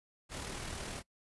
pink noise with amplitude modulation, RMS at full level -40 dBFS, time 0.29-1.03 s, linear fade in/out 50 ms, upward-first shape sine, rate 39.1 Hz, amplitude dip 40%, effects noise-tail reverb RT60 0.1 s tail -22 dB re dry + resampled to 24000 Hz

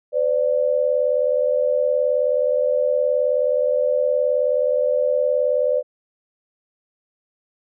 sine tone pair together, 508.2 / 587.3 Hz, B4 / D5, +49 / 0 cents, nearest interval minor third, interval 251 cents, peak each -19 dBFS, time 0.12-5.83 s, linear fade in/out 50 ms, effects none

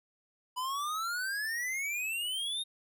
square exponential sweep, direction up, 987.8 to 3729 Hz, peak -33 dBFS, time 0.56-2.64 s, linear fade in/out 20 ms, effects none

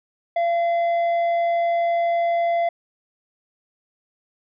triangle tone with tanh clipping, 683 Hz, F5, 39 cents flat, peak -19 dBFS, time 0.36-2.69 s, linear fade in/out 5 ms, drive 10 dB, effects none

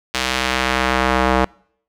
square tone with band-pass filter sweep, 64.1 Hz, C2, 35 cents flat, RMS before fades -18 dBFS, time 0.14-1.45 s, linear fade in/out 5 ms, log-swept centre 3700 to 880 Hz, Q 0.77, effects noise-tail reverb RT60 0.6 s tail -26 dB re dry

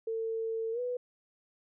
sine tone with pitch glide, 450 to 493.6 Hz, A4 to B4, +39 to -1 cents, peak -31 dBFS, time 0.07-0.97 s, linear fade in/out 5 ms, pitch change +160 cents, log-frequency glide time 0.72-0.8 s, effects none

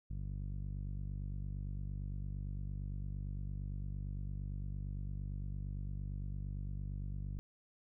sawtooth tone with low-pass filter, 48.78 Hz, G1, 8 cents flat, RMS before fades -41 dBFS, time 0.1-7.39 s, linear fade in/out 0 ms, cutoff 150 Hz, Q 1.6, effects none

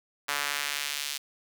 sawtooth tone with high-pass filter sweep, 144.2 Hz, D3, 31 cents flat, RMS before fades -32 dBFS, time 0.28-1.18 s, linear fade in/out 10 ms, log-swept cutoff 1300 to 3600 Hz, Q 1, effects none

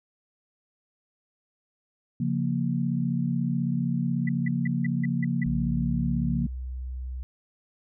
sine chord, Bb minor, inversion first, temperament equal, 138.59 / 174.61 / 233.1 Hz, Db3 / F3 / Bb3, 0 / 0 / 0 cents, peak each -28 dBFS, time 2.2-6.47 s, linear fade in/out 5 ms
sine tone bursts, 1975.5 Hz, B6, in tune, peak -31 dBFS, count 7, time 4.27-5.437 s, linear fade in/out 5 ms, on 21 ms, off 170 ms
sine tone with pitch glide, 60.9 to 63.45 Hz, B1 to B1, -24 to +47 cents, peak -31 dBFS, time 5.46-7.23 s, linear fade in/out 0 ms, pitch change +71 cents, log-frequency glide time 5.85-5.99 s
effects none

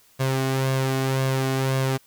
sawtooth tone with flanger, 132.9 Hz, C3, 27 cents sharp, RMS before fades -23 dBFS, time 0.19-1.98 s, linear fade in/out 20 ms, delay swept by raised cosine 1.8 to 2.74 ms, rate 1.9 Hz, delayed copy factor +0.5, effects white hiss -57 dBFS RMS until 2.06 s

